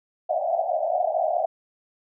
white band-pass noise, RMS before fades -24 dBFS, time 0.29-1.46 s, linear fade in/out 10 ms, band 610 to 740 Hz, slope 96 dB/octave, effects none

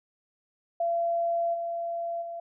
sine tone with level steps, 680 Hz, F5, 46 cents flat, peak -24 / -29 / -34 dBFS, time 0.8-2.4 s, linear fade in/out 5 ms, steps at 1.53 / 2.21 s, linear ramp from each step 20 ms, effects none

